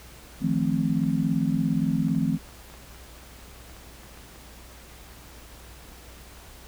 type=chord; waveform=sine; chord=F dominant seventh; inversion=third; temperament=just; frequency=157.15 / 174.61 / 218.3 / 261.9 Hz; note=Eb3 / F3 / A3 / C4; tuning=+18 / 0 / -13 / +2 cents; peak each=-27 dBFS; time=0.4-2.39 s; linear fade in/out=50 ms
type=clicks; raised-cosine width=0.5 ms; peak=-33 dBFS; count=12; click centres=1.036 / 2.084 / 2.15 / 2.489 / 2.7 / 2.74 / 2.946 / 3.697 / 3.766 / 4.034 / 4.175 / 4.359 s
effects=added 60 Hz sine -48 dBFS peak until 6.67 s + pink hiss -48 dBFS RMS until 6.67 s